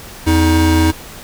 square tone pair together, 84.22 / 316.6 Hz, E2 / D#4, +38 / +30 cents, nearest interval octave + major seventh, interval 2292 cents, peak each -13 dBFS, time 0.26-0.92 s, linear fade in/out 20 ms, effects pink hiss -34 dBFS RMS until 1.23 s

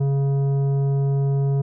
sine tone with tanh clipping, 138.59 Hz, C#3, in tune, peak -19 dBFS, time 0-1.62 s, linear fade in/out 10 ms, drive 10 dB, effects none

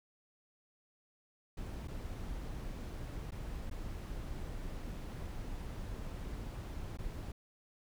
brown noise with dropouts, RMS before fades -42 dBFS, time 1.57-7.32 s, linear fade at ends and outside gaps 5 ms, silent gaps 1.875-1.881 / 3.308-3.319 / 3.699-3.711 / 6.973-6.986 s, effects none

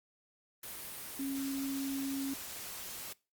sine tone in noise, 273.1 Hz, C#4, 26 cents flat, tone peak -34 dBFS, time 1.19-2.34 s, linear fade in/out 5 ms, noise white, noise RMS -44 dBFS, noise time 0.63-3.13 s, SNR +7 dB, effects noise-tail reverb RT60 0.3 s tail -22 dB re dry + Opus 32 kbps

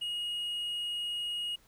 triangle tone, 2880 Hz, F#7, 47 cents flat, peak -31 dBFS, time 0.01-1.56 s, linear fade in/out 10 ms, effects pink hiss -64 dBFS RMS until 1.67 s

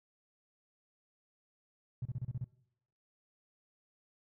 triangle tone bursts, 124 Hz, B2, 7 cents sharp, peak -30 dBFS, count 7, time 2.02-2.444 s, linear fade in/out 5 ms, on 34 ms, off 31 ms, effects noise-tail reverb RT60 0.8 s tail -25 dB re dry + tanh soft clip ceiling -32 dBFS

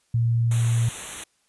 sine tone, 116.54 Hz, A#2, in tune, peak -18 dBFS, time 0.14-0.89 s, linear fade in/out 5 ms
white band-stop noise, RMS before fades -34 dBFS, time 0.51-1.24 s, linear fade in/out 5 ms, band 4000 to 6000 Hz, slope 96 dB/octave
effects white hiss -67 dBFS RMS until 1.48 s + resampled to 24000 Hz

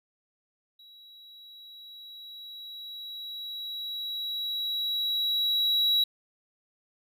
triangle tone with level ramp, 3886 Hz, B7, 29 cents flat, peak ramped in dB -49 to -19 dBFS, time 0.79-6.04 s, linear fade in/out 5 ms, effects none

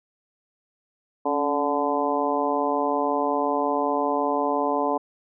harmonic tone with a mistuned harmonic, 145.5 Hz, D3, 16 cents flat, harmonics 2 / 3 / 4 / 5 / 6 / 7, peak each -28 / -28 / -28 / -28 / -28 / -28 dBFS, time 1.25-4.98 s, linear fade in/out 10 ms, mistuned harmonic 2, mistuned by -58 cents, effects none

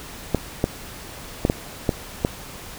clicks, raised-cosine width 2 ms, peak -4 dBFS, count 6, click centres 0.347 / 0.641 / 1.451 / 1.499 / 1.892 / 2.249 s, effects pink hiss -38 dBFS RMS until 2.78 s

